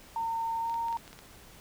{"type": "tone with pitch glide", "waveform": "sine", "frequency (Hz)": [912, 923.1], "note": ["A#5", "A#5"], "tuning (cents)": [-38, -17], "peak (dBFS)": -29, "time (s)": [0.16, 0.97], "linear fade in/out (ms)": 2, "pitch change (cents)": 21, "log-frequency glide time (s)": [0.59, 0.71]}
{"type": "clicks", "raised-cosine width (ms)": 0.2, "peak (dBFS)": -30, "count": 8, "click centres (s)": [0.697, 0.742, 0.884, 0.927, 0.973, 1.078, 1.13, 1.19]}
{"effects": ["pink hiss -53 dBFS RMS until 1.6 s"]}